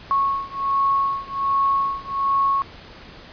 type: beating tone pair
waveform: sine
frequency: 1100 / 1101.3 Hz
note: C#6 / C#6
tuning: -14 / -12 cents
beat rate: 1.3 Hz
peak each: -21 / -22 dBFS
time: 0.11-2.62 s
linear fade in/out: 0 ms
effects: pink hiss -42 dBFS RMS until 3.32 s + resampled to 11025 Hz